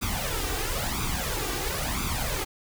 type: noise with flanger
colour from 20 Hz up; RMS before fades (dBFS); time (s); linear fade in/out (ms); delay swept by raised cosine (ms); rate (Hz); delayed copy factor
pink; -29; 0.01-2.45; 20; 0.82 to 2.62; 0.99; +0.7
effects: none